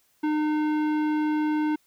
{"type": "tone with tanh clipping", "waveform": "sine", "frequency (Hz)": 304.4, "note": "D#4", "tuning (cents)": -38, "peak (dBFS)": -24, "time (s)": [0.23, 1.76], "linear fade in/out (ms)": 10, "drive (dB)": 15, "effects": ["white hiss -66 dBFS RMS until 1.86 s"]}